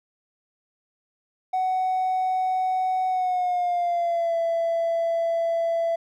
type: tone with pitch glide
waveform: triangle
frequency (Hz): 746 to 668.5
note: F#5 to E5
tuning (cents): +14 to +24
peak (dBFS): -18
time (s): 1.53-5.96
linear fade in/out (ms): 10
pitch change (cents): -190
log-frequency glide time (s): 3.08-4.36
effects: tanh soft clip ceiling -17 dBFS